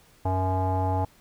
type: tone with low-pass filter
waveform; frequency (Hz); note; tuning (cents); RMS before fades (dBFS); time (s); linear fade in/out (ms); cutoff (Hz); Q
square; 93.5; F#2; +19; -25; 0.25-1.05; 5; 810; 7.5
effects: pink hiss -58 dBFS RMS until 1.2 s